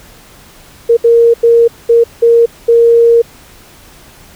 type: tone bursts at uneven times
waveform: sine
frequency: 466.2 Hz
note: A#4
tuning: in tune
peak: -3 dBFS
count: 6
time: 0.89-0.97 / 1.04-1.34 / 1.43-1.68 / 1.89-2.04 / 2.22-2.46 / 2.68-3.22 s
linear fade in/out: 10 ms
effects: pink hiss -39 dBFS RMS until 4.35 s